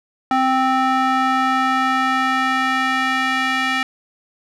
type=tone with band-pass filter sweep; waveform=square; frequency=261.6 Hz; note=C4; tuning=in tune; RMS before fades=-18 dBFS; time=0.31-3.83 s; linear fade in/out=2 ms; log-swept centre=1000 to 2100 Hz; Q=1.6; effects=none